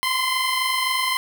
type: tone pair together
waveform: 15% pulse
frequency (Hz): 1018 / 1041.8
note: C6 / C6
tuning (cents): -48 / -8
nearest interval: unison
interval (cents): 40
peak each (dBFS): -19 / -15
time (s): 0.03-1.17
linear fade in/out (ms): 0
effects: none